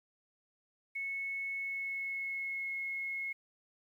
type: tone with pitch glide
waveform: sine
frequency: 2200 to 2172 Hz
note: C#7 to C#7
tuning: -14 to -36 cents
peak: -35 dBFS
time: 0.95-3.33 s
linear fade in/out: 10 ms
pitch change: -22 cents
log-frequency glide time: 1.59-2.73 s
effects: 11-bit